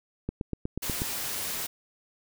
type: click train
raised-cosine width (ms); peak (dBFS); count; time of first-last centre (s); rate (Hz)
3; -17; 7; 0.29-1.019; 8.23
type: noise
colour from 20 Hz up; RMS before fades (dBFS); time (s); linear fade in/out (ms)
white; -33; 0.82-1.67; 10
effects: none